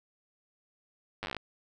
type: slowing click train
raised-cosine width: 0.3 ms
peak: -20 dBFS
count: 11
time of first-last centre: 1.23-1.367 s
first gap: 9 ms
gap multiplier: 1.09
effects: none